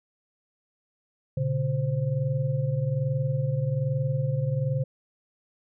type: tone cluster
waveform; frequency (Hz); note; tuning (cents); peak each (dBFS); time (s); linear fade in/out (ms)
sine; 119.5 / 140.7 / 523; A#2 / C#3 / C5; +43 / +26 / -1; -29 / -25 / -33; 1.37-4.84; 5
effects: none